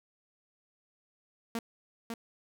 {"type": "tone with echo", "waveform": "sawtooth", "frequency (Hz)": 230, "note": "A#3", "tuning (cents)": -23, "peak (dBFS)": -28, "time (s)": [1.55, 1.59], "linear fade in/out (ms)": 2, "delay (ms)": 550, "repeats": 1, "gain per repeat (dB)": -4, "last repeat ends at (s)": 2.14, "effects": []}